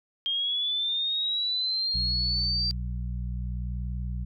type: linear sweep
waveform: sine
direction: up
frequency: 3206 to 4699 Hz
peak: -25 dBFS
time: 0.26-2.71 s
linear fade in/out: 0 ms
type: harmonic tone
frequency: 60.7 Hz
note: B1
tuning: 29 cents flat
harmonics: 1 / 2 / 3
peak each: -30 / -36 / -40 dBFS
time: 1.94-4.25 s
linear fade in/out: 10 ms
effects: none